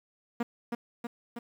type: tone with echo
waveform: sawtooth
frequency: 236.6 Hz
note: A#3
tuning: 26 cents sharp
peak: -23 dBFS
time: 0.4-0.43 s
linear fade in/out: 5 ms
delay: 320 ms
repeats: 3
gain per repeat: -3 dB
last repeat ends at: 1.39 s
effects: low-pass 2000 Hz 12 dB/octave + 9-bit